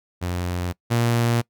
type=tone pair in turn; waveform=sawtooth; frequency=88.8 / 117.92 Hz; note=F2 / A#2; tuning=+29 / +20 cents; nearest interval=perfect fourth; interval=491 cents; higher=second; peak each=-20 / -14 dBFS; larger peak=second; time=0.21-0.73 / 0.9-1.42 s; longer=neither; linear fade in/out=20 ms; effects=noise-tail reverb RT60 0.1 s tail -23 dB re dry